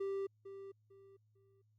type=tone with echo; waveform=triangle; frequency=392 Hz; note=G4; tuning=in tune; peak=-34 dBFS; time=0-0.27 s; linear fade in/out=10 ms; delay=450 ms; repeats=3; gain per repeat=-11 dB; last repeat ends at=1.62 s; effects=added 107 Hz sine -70 dBFS peak until 1.78 s + Opus 48 kbps